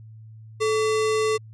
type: tone with sample-and-hold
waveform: sine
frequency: 434.8 Hz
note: A4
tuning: 21 cents flat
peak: -19 dBFS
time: 0.6-1.38 s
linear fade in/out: 20 ms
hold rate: 1575 Hz
effects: added 110 Hz sine -41 dBFS peak until 1.53 s + resampled to 22050 Hz